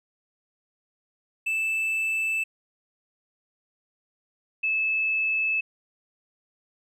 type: tone pair in turn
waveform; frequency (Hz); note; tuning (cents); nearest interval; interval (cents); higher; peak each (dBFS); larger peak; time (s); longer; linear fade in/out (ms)
triangle / sine; 2637 / 2611; E7 / E7; 0 / -17; unison; 17; first; -22; neither; 1.46-2.44 / 4.63-5.61; neither; 10
effects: none